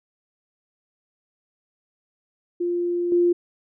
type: tone with level steps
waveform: sine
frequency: 349.2 Hz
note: F4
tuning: in tune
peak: -21 / -15 dBFS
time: 2.6-3.33 s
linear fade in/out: 10 ms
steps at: 3.12 s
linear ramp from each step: 2 ms
effects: none